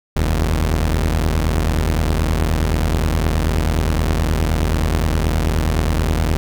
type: tone pair together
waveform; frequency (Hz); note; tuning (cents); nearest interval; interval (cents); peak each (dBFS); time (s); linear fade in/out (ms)
sawtooth; 43.95 / 78.4; F1 / D#2; +12 / +14; minor seventh; 1002; -14; 0.16-6.37; 0
effects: none